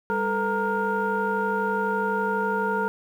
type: tone cluster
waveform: sine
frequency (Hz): 199.2 / 439.9 / 491.9 / 927 / 1414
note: G3 / A4 / B4 / A#5 / F6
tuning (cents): +28 / 0 / -7 / -10 / +21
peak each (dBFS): -30 / -27 / -33 / -26 / -28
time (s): 0.1-2.88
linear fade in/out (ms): 0
effects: tanh soft clip ceiling -13 dBFS + 9-bit